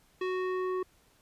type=tone with low-pass filter sweep; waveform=square; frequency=370 Hz; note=F#4; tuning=in tune; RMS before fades=-32 dBFS; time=0.21-0.83 s; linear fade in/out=5 ms; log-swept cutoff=2900 to 1100 Hz; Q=1.2; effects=pink hiss -65 dBFS RMS until 1.21 s + resampled to 32000 Hz